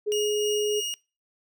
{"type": "tone", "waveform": "sine", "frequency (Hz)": 420, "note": "G#4", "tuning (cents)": 19, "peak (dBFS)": -23, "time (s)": [0.06, 0.81], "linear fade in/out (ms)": 20}
{"type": "tone with tremolo", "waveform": "25% pulse", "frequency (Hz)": 2865, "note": "F7", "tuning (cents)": 44, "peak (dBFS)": -24, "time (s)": [0.12, 0.94], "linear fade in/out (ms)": 0, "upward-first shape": "sine", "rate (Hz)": 3.2, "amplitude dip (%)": 25}
{"effects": ["noise-tail reverb RT60 0.3 s tail -23 dB re dry"]}